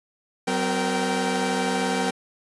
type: tone cluster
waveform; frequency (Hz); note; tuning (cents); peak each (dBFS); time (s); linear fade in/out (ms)
sawtooth; 187.6 / 255.2 / 465.6 / 778; F#3 / C4 / A#4 / G5; +24 / -43 / -2 / -13; -24; 0.47-2.11; 10
effects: resampled to 24000 Hz